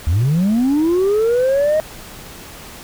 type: linear sweep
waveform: sine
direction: up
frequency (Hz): 72 to 630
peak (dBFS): -10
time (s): 0.07-1.8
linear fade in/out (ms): 0
effects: tanh soft clip ceiling -11 dBFS + pink hiss -36 dBFS RMS until 2.83 s